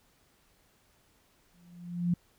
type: tone with exponential growth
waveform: sine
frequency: 174.61 Hz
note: F3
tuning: in tune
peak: -22 dBFS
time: 1.54-2.14 s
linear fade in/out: 5 ms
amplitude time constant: 130 ms
effects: pink hiss -67 dBFS RMS until 2.38 s